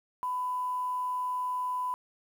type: tone with quantisation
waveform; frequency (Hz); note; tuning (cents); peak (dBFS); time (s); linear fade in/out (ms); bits
sine; 1000; B5; +21; -29; 0.23-1.94; 0; 9
effects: none